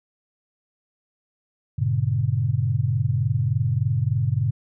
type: chord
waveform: sine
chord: G diminished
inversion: none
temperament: just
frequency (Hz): 98 / 117.6 / 141.12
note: G2 / Bb2 / Db3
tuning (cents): 0 / +16 / +31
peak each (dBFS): -25 / -22 / -24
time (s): 1.78-4.51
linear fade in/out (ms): 10
effects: none